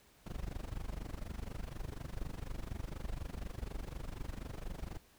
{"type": "noise with amplitude modulation", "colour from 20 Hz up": "brown", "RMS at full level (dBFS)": -38, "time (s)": [0.26, 4.98], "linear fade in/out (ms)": 5, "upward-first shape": "sine", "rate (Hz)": 24.1, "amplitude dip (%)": 95, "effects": ["pink hiss -65 dBFS RMS until 5.18 s"]}